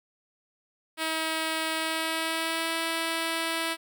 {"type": "tone with pitch glide", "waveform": "5% pulse", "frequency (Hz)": [320, 328.2], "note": ["D#4", "E4"], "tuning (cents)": [49, -8], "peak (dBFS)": -16, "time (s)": [0.97, 3.77], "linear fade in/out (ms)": 50, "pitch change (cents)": 43, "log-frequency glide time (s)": [1.76, 2.75], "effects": []}